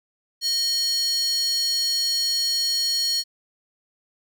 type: tone with high-pass filter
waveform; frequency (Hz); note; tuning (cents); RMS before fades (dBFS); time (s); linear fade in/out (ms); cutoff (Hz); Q
square; 622.3; D#5; 0; -23; 0.41-3.24; 50; 4600; 8.8
effects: none